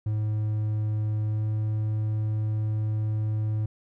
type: tone with pitch glide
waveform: triangle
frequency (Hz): 107.1 to 107.78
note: A2 to A2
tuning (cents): -46 to -35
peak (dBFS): -22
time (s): 0.06-3.66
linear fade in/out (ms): 5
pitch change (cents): +11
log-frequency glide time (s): 1.27-1.44
effects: none